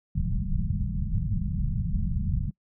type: low-pass noise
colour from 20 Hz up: pink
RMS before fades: -27 dBFS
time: 0.15-2.51 s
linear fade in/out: 5 ms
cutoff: 210 Hz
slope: 96 dB/octave
effects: noise-tail reverb RT60 0.1 s tail -25 dB re dry